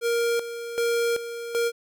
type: tone with tremolo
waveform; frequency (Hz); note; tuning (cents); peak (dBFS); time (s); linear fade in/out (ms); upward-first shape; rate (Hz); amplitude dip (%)
square; 468.5; A#4; +9; -22; 0.01-1.72; 50; square; 1.3; 70
effects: none